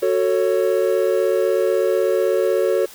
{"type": "chord", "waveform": "triangle", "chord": "F# minor", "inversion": "none", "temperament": "equal with one note detuned", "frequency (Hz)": [370, 446.1, 554.4], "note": ["F#4", "A4", "C#5"], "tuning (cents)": [0, 24, 0], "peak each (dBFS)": -18, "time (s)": [0.02, 2.86], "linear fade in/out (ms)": 10, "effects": ["white hiss -42 dBFS RMS until 2.94 s"]}